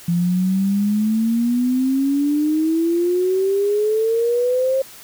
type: exponential sweep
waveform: sine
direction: up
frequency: 170 to 538 Hz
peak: -15 dBFS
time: 0.08-4.82 s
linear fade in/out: 5 ms
effects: white hiss -41 dBFS RMS until 5.03 s